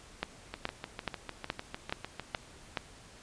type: two click trains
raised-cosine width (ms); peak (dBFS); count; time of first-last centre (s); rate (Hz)
0.3; -21 / -15; 13 / 7; 0.54-2.347 / 0.23-2.772; 6.64 / 2.36
effects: pink hiss -54 dBFS RMS until 3.22 s + resampled to 22050 Hz